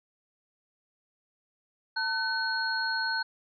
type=tone cluster; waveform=sine; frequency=898 / 1515 / 4300 Hz; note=A5 / F#6 / C8; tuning=+35 / +40 / +47 cents; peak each=-34 / -29 / -33 dBFS; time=1.96-3.23 s; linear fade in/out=10 ms; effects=none